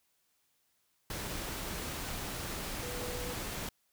sine tone in noise, 491.9 Hz, B4, 7 cents flat, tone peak -42 dBFS, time 2.83-3.33 s, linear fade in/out 2 ms, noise pink, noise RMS -39 dBFS, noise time 1.1-3.69 s, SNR -6 dB, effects white hiss -75 dBFS RMS until 3.92 s

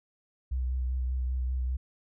sine tone with vibrato, 63.4 Hz, B1, 46 cents sharp, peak -27 dBFS, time 0.51-1.77 s, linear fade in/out 10 ms, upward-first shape sine, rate 5.1 Hz, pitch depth 25 cents each way, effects none

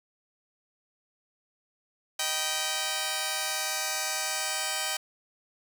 5% pulse chord, Eb augmented, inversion none, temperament just, 622.3 / 777.8 / 972.3 Hz, Eb5 / G5 / B5, 0 / -14 / -27 cents, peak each -22 / -19 / -24 dBFS, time 2.19-4.97 s, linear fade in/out 5 ms, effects none

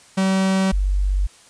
45% pulse / sine tone pair in turn, 191 / 48.12 Hz, G3 / G1, -45 / -31 cents, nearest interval 2 octaves, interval 2386 cents, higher first, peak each -16 dBFS, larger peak neither, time 0.17-0.72 / 0.72-1.27 s, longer neither, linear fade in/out 10 ms, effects white hiss -49 dBFS RMS until 1.49 s + resampled to 22050 Hz

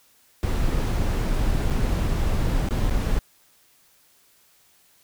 brown noise with dropouts, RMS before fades -22 dBFS, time 0.43-3.19 s, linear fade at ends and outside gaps 0 ms, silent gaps 1.7-1.706 / 2.687-2.708 / 2.896-2.909 s, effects white hiss -59 dBFS RMS until 5.03 s

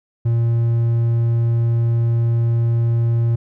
triangle tone, 116.54 Hz, A#2, in tune, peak -12 dBFS, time 0.25-3.36 s, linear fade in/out 10 ms, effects none

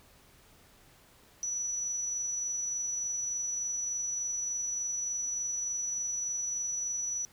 sine tone with amplitude modulation, 5910 Hz, F#8, 3 cents flat, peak -30 dBFS, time 1.43-7.25 s, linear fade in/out 0 ms, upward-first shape sine, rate 23.4 Hz, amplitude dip 25%, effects pink hiss -60 dBFS RMS until 7.32 s

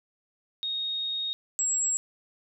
sine tone pair in turn, 3729 / 7646 Hz, A#7 / A#8, 0 / +43 cents, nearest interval octave, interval 1243 cents, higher second, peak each -28 / -24 dBFS, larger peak second, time 0.63-1.33 / 1.59-1.97 s, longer first, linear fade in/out 0 ms, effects none

